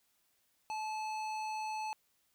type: tone with hard clipping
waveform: triangle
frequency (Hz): 866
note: A5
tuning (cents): -28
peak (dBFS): -38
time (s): 0.7-1.93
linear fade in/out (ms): 0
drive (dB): 18
effects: white hiss -75 dBFS RMS until 2.34 s